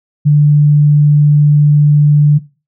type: tone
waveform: sine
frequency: 147.6 Hz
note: D3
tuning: 9 cents sharp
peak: -4 dBFS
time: 0.25-2.39 s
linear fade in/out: 20 ms
effects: noise-tail reverb RT60 0.3 s tail -18 dB re dry